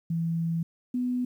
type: tone pair in turn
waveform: sine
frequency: 165.9 / 248.6 Hz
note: E3 / B3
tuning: +11 / +12 cents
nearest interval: perfect fifth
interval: 701 cents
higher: second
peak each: -25 dBFS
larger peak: neither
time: 0.1-0.63 / 0.94-1.25 s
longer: first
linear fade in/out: 5 ms
effects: 10-bit